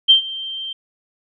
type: tone with ADSR envelope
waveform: sine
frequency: 3143 Hz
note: G7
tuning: 4 cents sharp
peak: -5 dBFS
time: 0.08-0.73 s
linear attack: 21 ms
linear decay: 110 ms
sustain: -20 dB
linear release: 6 ms
effects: none